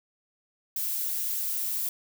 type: noise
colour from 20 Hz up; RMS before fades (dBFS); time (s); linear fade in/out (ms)
violet; -30; 0.76-1.89; 2
effects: none